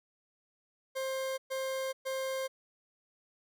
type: tone bursts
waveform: 40% pulse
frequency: 529 Hz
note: C5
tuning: 19 cents sharp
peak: -32 dBFS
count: 3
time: 0.95-2.48 s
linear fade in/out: 20 ms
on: 430 ms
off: 120 ms
effects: none